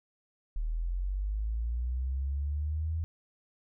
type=linear sweep; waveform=sine; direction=up; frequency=37.41 to 82.41 Hz; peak=-29 dBFS; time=0.56-3.04 s; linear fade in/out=0 ms; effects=none